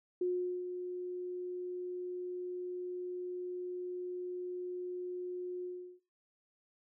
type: tone with ADSR envelope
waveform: sine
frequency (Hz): 360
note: F#4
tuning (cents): -47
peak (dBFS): -29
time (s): 0.21-6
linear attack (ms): 5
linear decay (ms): 420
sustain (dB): -8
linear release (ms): 360
effects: noise-tail reverb RT60 0.3 s tail -21 dB re dry